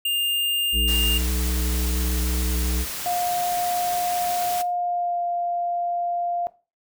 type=tone; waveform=square; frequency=2807 Hz; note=F7; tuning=8 cents sharp; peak=-21 dBFS; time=0.05-1.18 s; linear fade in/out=5 ms
type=harmonic tone; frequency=61.74 Hz; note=B1; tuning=in tune; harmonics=1 / 3 / 5 / 7; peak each=-22 / -32 / -36 / -39 dBFS; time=0.72-2.86 s; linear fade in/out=50 ms
type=noise; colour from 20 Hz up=white; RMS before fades=-31 dBFS; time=0.87-4.63 s; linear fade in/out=20 ms
type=tone with pitch glide; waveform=sine; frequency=710 to 697.8 Hz; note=F5 to F5; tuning=+28 to -2 cents; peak=-22 dBFS; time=3.06-6.47 s; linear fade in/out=0 ms; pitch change=-30 cents; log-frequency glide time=4.66-5.24 s
effects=noise-tail reverb RT60 0.3 s tail -17 dB re dry